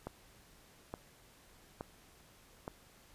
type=click train; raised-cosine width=1 ms; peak=-26 dBFS; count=4; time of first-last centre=0.07-2.679 s; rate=1.15 Hz; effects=pink hiss -62 dBFS RMS until 3.14 s + resampled to 32000 Hz